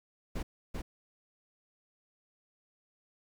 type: noise with echo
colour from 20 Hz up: brown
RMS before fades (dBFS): -35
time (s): 0.35-0.43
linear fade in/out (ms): 10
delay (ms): 390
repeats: 1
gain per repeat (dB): -2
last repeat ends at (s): 0.82
effects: none